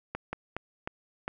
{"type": "slowing click train", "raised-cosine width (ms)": 0.5, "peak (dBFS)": -18, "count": 5, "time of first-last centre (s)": [0.15, 1.279], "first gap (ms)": 180, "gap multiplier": 1.31, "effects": []}